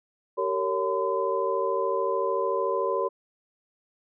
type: tone cluster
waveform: sine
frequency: 386.8 / 460.3 / 560 / 1017 Hz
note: G4 / A#4 / C#5 / C6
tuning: -23 / -22 / +18 / -50 cents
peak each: -29 dBFS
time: 0.37-3.09 s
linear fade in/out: 20 ms
effects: none